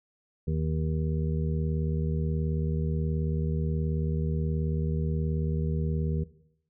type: harmonic tone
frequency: 78.6 Hz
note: D#2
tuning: 18 cents sharp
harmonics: 1 / 2 / 3 / 5 / 6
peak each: -29 / -28 / -38 / -39 / -40 dBFS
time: 0.47-6.24 s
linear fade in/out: 10 ms
effects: noise-tail reverb RT60 0.7 s tail -17 dB re dry